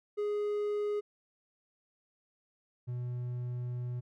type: tone pair in turn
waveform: triangle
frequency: 415.3 / 122.9 Hz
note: G#4 / B2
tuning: 0 / -8 cents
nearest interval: octave + major sixth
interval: 2108 cents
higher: first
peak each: -28 / -32 dBFS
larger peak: first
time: 0.17-1.01 / 2.87-4.01 s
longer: second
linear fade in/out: 20 ms
effects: none